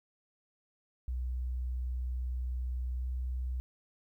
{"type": "tone with pitch glide", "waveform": "sine", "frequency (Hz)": [62.3, 62.95], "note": ["B1", "B1"], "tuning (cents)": [16, 34], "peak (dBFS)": -32, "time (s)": [1.08, 3.6], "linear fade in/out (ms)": 0, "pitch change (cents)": 18, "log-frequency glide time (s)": [2.96, 3.06], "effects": ["12-bit"]}